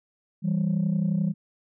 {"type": "tone pair together", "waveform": "sine", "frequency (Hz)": [164.52, 196], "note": ["E3", "G3"], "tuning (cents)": [-3, 0], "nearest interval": "minor third", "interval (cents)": 303, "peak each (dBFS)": -23, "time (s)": [0.42, 1.34], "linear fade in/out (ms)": 50, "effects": ["tanh soft clip ceiling -18 dBFS"]}